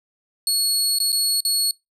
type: tone with dropouts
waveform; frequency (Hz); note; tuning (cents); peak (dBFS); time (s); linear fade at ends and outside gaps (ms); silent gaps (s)
25% pulse; 4359; C#8; -30; -13; 0.47-1.71; 1; 0.986-1.001 / 1.12-1.127 / 1.405-1.45
effects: noise-tail reverb RT60 0.2 s tail -26 dB re dry